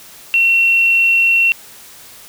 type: tone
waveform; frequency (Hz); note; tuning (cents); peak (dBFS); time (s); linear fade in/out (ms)
sine; 2722; F7; -45; -9; 0.34-1.52; 0
effects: white hiss -39 dBFS RMS until 2.28 s